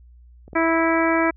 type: clicks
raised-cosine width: 2 ms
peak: -30 / -23 dBFS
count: 2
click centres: 0.48 / 0.532 s
type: harmonic tone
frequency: 328.2 Hz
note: E4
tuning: 8 cents flat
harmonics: 1 / 2 / 3 / 4 / 5 / 6 / 7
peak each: -20 / -23 / -25 / -26 / -27 / -28 / -28 dBFS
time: 0.55-1.31 s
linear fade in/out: 10 ms
effects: added 60 Hz sine -45 dBFS peak until 1.36 s